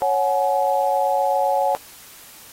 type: chord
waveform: sine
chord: C# suspended fourth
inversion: none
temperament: equal with one note detuned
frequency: 554.4 / 740 / 847.6 Hz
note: C#5 / F#5 / G#5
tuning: 0 / 0 / +35 cents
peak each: -21 dBFS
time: 0.02-1.75 s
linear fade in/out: 0 ms
effects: white hiss -44 dBFS RMS until 2.52 s + AAC 48 kbps